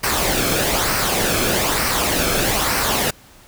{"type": "noise with flanger", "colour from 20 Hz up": "pink", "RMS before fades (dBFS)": -19, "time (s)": [0.03, 3.11], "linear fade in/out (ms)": 10, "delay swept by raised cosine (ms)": [0.28, 1.07], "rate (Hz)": 1.1, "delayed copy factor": -0.5, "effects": ["pink hiss -47 dBFS RMS until 3.47 s"]}